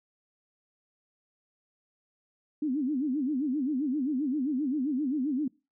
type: tone with vibrato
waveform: sine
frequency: 277.5 Hz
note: C#4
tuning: 2 cents sharp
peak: -26 dBFS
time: 2.62-5.48 s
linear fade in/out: 5 ms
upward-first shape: sine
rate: 7.6 Hz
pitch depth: 200 cents each way
effects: noise-tail reverb RT60 0.3 s tail -25 dB re dry